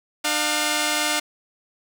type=tone pair together; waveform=5% pulse; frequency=301 / 710 Hz; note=D4 / F5; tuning=+43 / +28 cents; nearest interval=octave + minor third; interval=1485 cents; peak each=-12 dBFS; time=0.24-1.2 s; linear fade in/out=10 ms; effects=none